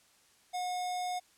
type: tone with notch filter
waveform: square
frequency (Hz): 724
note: F#5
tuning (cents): -38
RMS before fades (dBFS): -35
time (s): 0.53-1.2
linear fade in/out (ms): 20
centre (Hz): 1700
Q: 1.1
effects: white hiss -65 dBFS RMS until 1.37 s + low-pass 10000 Hz 12 dB/octave